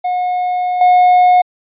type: tone with level steps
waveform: triangle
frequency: 724 Hz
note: F#5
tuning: 38 cents flat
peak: -12 / -4 dBFS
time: 0.04-1.42 s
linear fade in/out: 10 ms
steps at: 0.81 s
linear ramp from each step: 2 ms
effects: resampled to 8000 Hz